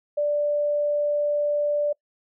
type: tone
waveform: sine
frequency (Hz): 587.3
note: D5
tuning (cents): 0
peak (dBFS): -20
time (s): 0.17-1.93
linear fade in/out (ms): 10
effects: noise-tail reverb RT60 0.1 s tail -25 dB re dry